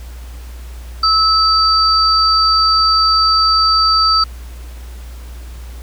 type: tone pair together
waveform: sine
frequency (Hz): 1300 / 4645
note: E6 / D8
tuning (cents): -24 / -20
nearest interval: octave + minor seventh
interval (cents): 2204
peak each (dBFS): -12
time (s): 1.03-4.24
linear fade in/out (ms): 5
effects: added 60 Hz sine -28 dBFS peak until 5.82 s + pink hiss -42 dBFS RMS until 5.82 s